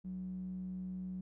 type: tone with band-pass filter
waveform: square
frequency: 61.74 Hz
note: B1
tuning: in tune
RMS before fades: -42 dBFS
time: 0.04-1.21 s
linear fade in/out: 5 ms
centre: 190 Hz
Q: 9.2
effects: none